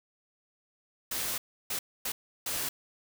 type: noise bursts at uneven times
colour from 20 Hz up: white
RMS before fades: -33 dBFS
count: 4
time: 1.11-1.38 / 1.7-1.79 / 2.05-2.12 / 2.46-2.69 s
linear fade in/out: 5 ms
effects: none